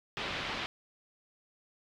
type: low-pass noise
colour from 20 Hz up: white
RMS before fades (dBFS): -37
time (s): 0.17-0.66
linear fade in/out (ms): 0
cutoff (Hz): 3600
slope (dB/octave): 24
effects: none